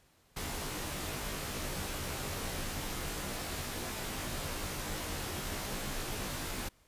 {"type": "noise with comb filter", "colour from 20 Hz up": "pink", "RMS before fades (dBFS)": -38, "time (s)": [0.36, 6.69], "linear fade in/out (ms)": 10, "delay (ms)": 18, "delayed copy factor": -1, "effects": ["pink hiss -67 dBFS RMS until 6.87 s", "resampled to 32000 Hz"]}